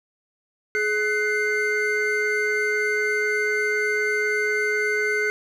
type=tone cluster; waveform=triangle; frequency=422.9 / 1498 / 2098 Hz; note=G#4 / F#6 / C7; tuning=+31 / +21 / +4 cents; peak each=-23 dBFS; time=0.75-5.3 s; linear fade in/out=0 ms; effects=none